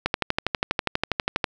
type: click train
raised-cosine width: 0.3 ms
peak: -5 dBFS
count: 18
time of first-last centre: 0.06-1.442 s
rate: 12.3 Hz
effects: none